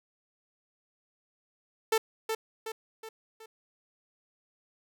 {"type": "tone with echo", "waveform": "sawtooth", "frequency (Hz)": 443.5, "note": "A4", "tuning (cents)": 14, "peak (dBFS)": -19, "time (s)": [1.92, 1.98], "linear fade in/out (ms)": 5, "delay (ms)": 370, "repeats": 4, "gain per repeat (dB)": -6, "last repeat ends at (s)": 3.46, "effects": []}